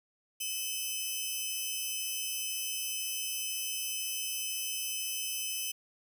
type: tone pair together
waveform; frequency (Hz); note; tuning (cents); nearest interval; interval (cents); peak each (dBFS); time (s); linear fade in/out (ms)
10% pulse; 2588 / 3038; E7 / F#7; -32 / +45; minor third; 277; -29 / -27; 0.4-5.72; 10
effects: none

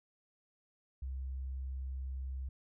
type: tone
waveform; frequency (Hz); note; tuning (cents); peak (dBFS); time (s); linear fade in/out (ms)
sine; 65.8; C2; +10; -37; 1.02-2.49; 5
effects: none

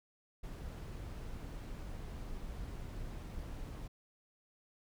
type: noise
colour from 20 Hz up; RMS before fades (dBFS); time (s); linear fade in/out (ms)
brown; -44; 0.43-3.88; 10
effects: none

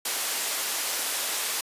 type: band-pass noise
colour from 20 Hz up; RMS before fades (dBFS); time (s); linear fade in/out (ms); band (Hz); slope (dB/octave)
white; -29; 0.05-1.61; 5; 420 to 13000; 12
effects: resampled to 32000 Hz

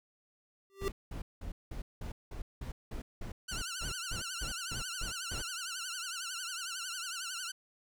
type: tone with exponential growth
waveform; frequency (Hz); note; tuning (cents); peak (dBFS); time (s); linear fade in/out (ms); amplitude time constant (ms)
square; 392; G4; 0; -29; 0.7-0.88; 0; 37
type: noise bursts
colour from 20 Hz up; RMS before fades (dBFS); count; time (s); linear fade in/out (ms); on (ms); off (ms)
brown; -40; 16; 0.81-5.42; 5; 110; 190
type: tone with vibrato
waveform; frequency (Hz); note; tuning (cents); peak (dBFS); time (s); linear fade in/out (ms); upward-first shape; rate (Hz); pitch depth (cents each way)
10% pulse; 1436; F6; +48; -29; 3.48-7.52; 10; triangle; 11; 150
effects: none

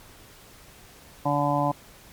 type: harmonic tone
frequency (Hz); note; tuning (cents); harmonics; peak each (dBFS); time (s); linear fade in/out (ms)
144.4; D3; -29; 1 / 2 / 4 / 5 / 6 / 7; -28 / -28 / -28 / -28 / -28 / -28; 1.25-1.72; 10
effects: pink hiss -50 dBFS RMS until 2.12 s + MP3 96 kbps

